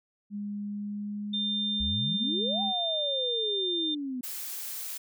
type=tone with pitch glide; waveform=sine; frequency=205 to 209.7 Hz; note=G#3 to G#3; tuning=-22 to +17 cents; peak=-32 dBFS; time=0.3-2.73 s; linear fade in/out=50 ms; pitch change=+39 cents; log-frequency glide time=0.65-2.24 s
type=tone; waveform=sine; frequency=3600 Hz; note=A7; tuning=39 cents sharp; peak=-28 dBFS; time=1.33-3.95 s; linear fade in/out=10 ms
type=exponential two-way sweep; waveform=sine; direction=up then down; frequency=62.5 to 801 to 245 Hz; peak=-31 dBFS; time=1.8-4.21 s; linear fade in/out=5 ms; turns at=2.62 s
type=noise; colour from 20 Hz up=blue; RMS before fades=-37 dBFS; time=4.23-4.98 s; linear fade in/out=10 ms
effects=none